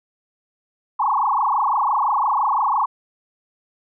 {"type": "tone with frequency modulation", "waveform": "sine", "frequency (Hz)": 978, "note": "B5", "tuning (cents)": -17, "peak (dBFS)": -16, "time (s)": [0.99, 2.86], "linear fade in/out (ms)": 10, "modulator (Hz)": 25.9, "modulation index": 6.2, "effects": []}